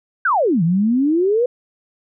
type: exponential two-way sweep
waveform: sine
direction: down then up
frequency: 1623 to 158.6 to 507 Hz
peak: -13 dBFS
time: 0.25-1.46 s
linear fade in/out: 5 ms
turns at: 0.63 s
effects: none